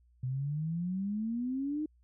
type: exponential sweep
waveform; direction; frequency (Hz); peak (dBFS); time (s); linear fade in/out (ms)
sine; up; 125 to 312.5; -31; 0.23-1.86; 5
effects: added 60 Hz sine -62 dBFS peak until 2.03 s